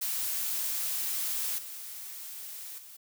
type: noise with level steps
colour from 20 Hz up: blue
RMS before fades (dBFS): -32 / -42 / -49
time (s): 0.01-2.97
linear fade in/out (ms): 10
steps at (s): 1.58 / 2.78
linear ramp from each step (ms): 5
effects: none